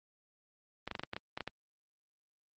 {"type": "clicks", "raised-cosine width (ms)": 0.3, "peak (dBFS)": -21, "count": 10, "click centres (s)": [0.876, 0.913, 0.952, 0.995, 1.035, 1.134, 1.165, 1.375, 1.407, 1.476], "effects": ["high-pass 80 Hz 12 dB/octave", "Opus 32 kbps"]}